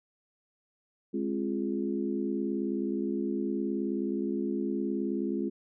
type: harmonic tone with a mistuned harmonic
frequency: 69.2 Hz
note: C#2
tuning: 2 cents flat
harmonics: 3 / 4 / 5 / 6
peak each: -33 / -33 / -33 / -39 dBFS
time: 1.13-5.5 s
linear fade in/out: 20 ms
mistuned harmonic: 4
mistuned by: -64 cents
effects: none